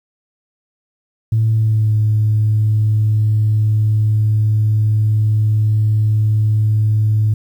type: tone with pitch glide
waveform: sine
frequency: 111.1 to 107.56 Hz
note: A2 to A2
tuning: +17 to -39 cents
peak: -10 dBFS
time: 1.32-7.34 s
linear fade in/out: 5 ms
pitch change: -56 cents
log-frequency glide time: 1.49-1.93 s
effects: tanh soft clip ceiling -7 dBFS + 8-bit